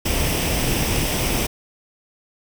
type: noise with comb filter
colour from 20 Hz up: pink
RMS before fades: -21 dBFS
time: 0.05-1.47 s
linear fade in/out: 10 ms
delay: 0.36 ms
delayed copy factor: +0.5
effects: none